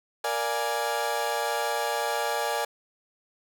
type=chord; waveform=30% pulse; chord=Bb dominant seventh; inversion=none; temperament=equal; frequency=466.2 / 587.3 / 698.5 / 830.6 Hz; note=Bb4 / D5 / F5 / Ab5; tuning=0 / 0 / 0 / 0 cents; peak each=-30 / -29 / -32 / -27 dBFS; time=0.24-2.65 s; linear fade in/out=5 ms; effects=none